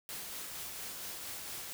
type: noise with tremolo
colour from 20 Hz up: white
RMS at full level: -42 dBFS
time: 0.09-1.73 s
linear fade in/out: 0 ms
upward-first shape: sine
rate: 4.3 Hz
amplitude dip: 25%
effects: none